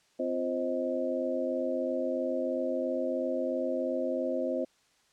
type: tone cluster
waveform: sine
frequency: 259.6 / 347 / 525 / 628 Hz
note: C4 / F4 / C5 / D#5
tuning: -13 / -11 / +6 / +16 cents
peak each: -34 / -36 / -32 / -34 dBFS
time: 0.19-4.65 s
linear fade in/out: 10 ms
effects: white hiss -67 dBFS RMS until 5.12 s + low-pass 7000 Hz 12 dB/octave